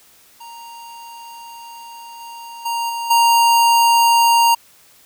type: tone with level steps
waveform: square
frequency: 932.3 Hz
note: A#5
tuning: in tune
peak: -35 / -33 / -20 / -23 / -11 dBFS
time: 0.4-4.55 s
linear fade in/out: 10 ms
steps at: 2.2 / 2.65 / 2.89 / 3.1 s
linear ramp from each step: 10 ms
effects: white hiss -50 dBFS RMS until 5.05 s